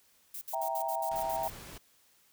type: noise bursts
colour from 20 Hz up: violet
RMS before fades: -41 dBFS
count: 9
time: 0.34-1.502 s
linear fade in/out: 5 ms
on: 74 ms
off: 62 ms
type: chord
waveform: sine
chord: E diminished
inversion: none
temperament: equal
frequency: 659.3 / 784 / 932.3 Hz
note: E5 / G5 / Bb5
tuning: 0 / 0 / 0 cents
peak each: -35 dBFS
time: 0.53-1.48 s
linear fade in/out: 5 ms
type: noise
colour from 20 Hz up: pink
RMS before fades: -47 dBFS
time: 1.11-1.78 s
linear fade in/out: 5 ms
effects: white hiss -66 dBFS RMS until 2.32 s